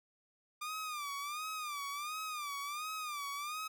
sawtooth tone with vibrato, 1197 Hz, D6, 33 cents sharp, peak -35 dBFS, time 0.61-3.68 s, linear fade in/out 10 ms, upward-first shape sine, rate 1.4 Hz, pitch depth 110 cents each way, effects none

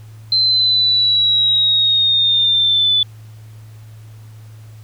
sine linear sweep, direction down, 4104 to 3475 Hz, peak -11 dBFS, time 0.32-3.03 s, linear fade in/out 2 ms, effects added 109 Hz sine -35 dBFS peak until 4.83 s + pink hiss -51 dBFS RMS until 4.83 s

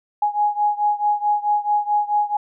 sine beating tone pair, 830.6 / 835.2 Hz, G#5 / G#5, 0 / +10 cents, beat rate 4.6 Hz, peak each -19 / -21 dBFS, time 0.22-2.37 s, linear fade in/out 5 ms, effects none

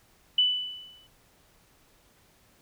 sine tone with exponential decay, 2985 Hz, F#7, 15 cents sharp, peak -17 dBFS, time 0.38-1.07 s, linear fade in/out 5 ms, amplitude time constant 150 ms, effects pink hiss -62 dBFS RMS until 2.61 s

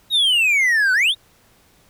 triangle exponential two-way sweep, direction down then up, 3851 to 1474 to 3851 Hz, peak -12 dBFS, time 0.1-1.15 s, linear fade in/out 50 ms, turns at 0.93 s, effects pink hiss -55 dBFS RMS until 1.89 s

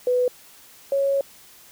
sine tone pair in turn, 496.9 / 552.6 Hz, B4 / C#5, +11 / -6 cents, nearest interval major second, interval 183 cents, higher second, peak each -17 / -18 dBFS, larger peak first, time 0.07-0.28 / 0.92-1.21 s, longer second, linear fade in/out 2 ms, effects white hiss -49 dBFS RMS until 1.71 s

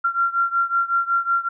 sine beating tone pair, 1373 / 1378.4 Hz, F6 / F6, -30 / -23 cents, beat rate 5.4 Hz, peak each -20 / -22 dBFS, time 0.04-1.49 s, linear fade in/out 10 ms, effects none

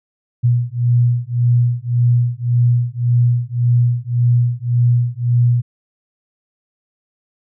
sine beating tone pair, 120 / 121.8 Hz, B2 / B2, -49 / -24 cents, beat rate 1.8 Hz, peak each -15 dBFS, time 0.43-5.62 s, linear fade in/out 20 ms, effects none

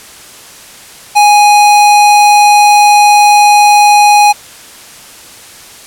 square tone, 829 Hz, G#5, 3 cents flat, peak -3 dBFS, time 1.15-4.33 s, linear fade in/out 20 ms, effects white hiss -33 dBFS RMS until 5.86 s + low-pass 11000 Hz 12 dB/octave

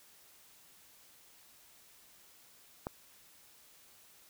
click, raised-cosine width 1 ms, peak -22 dBFS, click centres 2.869 s, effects white hiss -61 dBFS RMS until 4.29 s

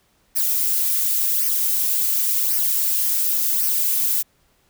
violet noise with flanger, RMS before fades -20 dBFS, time 0.35-4.23 s, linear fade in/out 20 ms, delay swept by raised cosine 0.26 to 4.96 ms, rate 0.91 Hz, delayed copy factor -0.65, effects pink hiss -62 dBFS RMS until 4.69 s

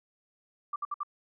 sine tone bursts, 1174.7 Hz, D6, in tune, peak -30 dBFS, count 4, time 0.73-1.033 s, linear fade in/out 5 ms, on 30 ms, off 61 ms, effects none

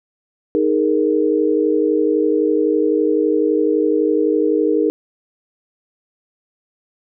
sine chord, D# suspended fourth, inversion none, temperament just, 311.1 / 414.8 / 466.7 Hz, D#4 / G#4 / A#4, 0 / -2 / +2 cents, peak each -17 / -18 / -18 dBFS, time 0.55-4.9 s, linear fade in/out 0 ms, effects none

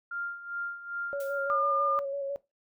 sine tone with tremolo, 1396.9 Hz, F6, in tune, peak -31 dBFS, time 0.11-1.59 s, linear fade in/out 5 ms, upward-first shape sine, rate 2.5 Hz, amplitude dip 75%
sine tone with vibrato, 557 Hz, C#5, 8 cents sharp, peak -30 dBFS, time 1.13-2.36 s, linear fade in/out 0 ms, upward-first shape square, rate 6 Hz, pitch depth 20 cents each way
blue noise with exponential decay, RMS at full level -44 dBFS, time 1.2-1.51 s, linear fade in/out 2 ms, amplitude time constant 67 ms
sine tone, 1206 Hz, D6, 46 cents sharp, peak -25 dBFS, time 1.5-1.99 s, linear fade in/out 0 ms
effects noise-tail reverb RT60 0.2 s tail -18 dB re dry

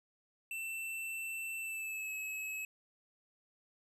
square tone with pitch glide, 2675 to 2575 Hz, E7 to E7, +25 to -41 cents, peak -39 dBFS, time 0.51-2.65 s, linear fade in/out 2 ms, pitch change -66 cents, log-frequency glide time 1.59-2.12 s, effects none

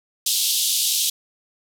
pink band-pass noise, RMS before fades -21 dBFS, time 0.26-1.1 s, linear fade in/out 5 ms, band 3100 to 15000 Hz, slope 48 dB/octave, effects none

